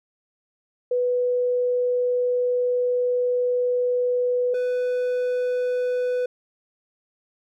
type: tone pair in turn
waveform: sine / triangle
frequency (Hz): 493.9 / 497.3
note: B4 / B4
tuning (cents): 0 / +12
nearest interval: unison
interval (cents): 12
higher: second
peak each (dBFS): -19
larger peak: neither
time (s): 0.91-4.54 / 4.54-6.26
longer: first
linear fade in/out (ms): 5
effects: none